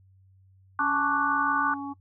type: chord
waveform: sine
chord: D major seventh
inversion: second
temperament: equal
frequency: 880 / 1108.7 / 1174.7 / 1480 Hz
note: A5 / C#6 / D6 / F#6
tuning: 0 / 0 / 0 / 0 cents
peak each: -30 / -30 / -27 / -27 dBFS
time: 0.79-1.74 s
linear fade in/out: 2 ms
type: harmonic tone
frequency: 280 Hz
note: C#4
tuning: 18 cents sharp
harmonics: 1 / 3 / 4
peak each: -33 / -38 / -40 dBFS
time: 0.79-1.94 s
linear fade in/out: 20 ms
effects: noise-tail reverb RT60 0.1 s tail -20 dB re dry + added 95 Hz sine -55 dBFS peak until 2 s